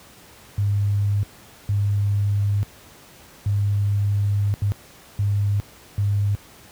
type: tone bursts at uneven times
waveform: sine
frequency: 101.5 Hz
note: G#2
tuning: 39 cents flat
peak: -17 dBFS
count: 6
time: 0.58-1.23 / 1.69-2.63 / 3.46-4.54 / 4.62-4.72 / 5.19-5.6 / 5.98-6.35 s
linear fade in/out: 0 ms
effects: pink hiss -47 dBFS RMS until 6.71 s + high-pass 60 Hz 12 dB/octave